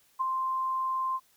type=tone with ADSR envelope; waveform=sine; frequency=1046.5 Hz; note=C6; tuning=in tune; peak=-23 dBFS; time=0.19-1.2 s; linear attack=22 ms; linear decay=10 ms; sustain=-4 dB; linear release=47 ms; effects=white hiss -65 dBFS RMS until 1.36 s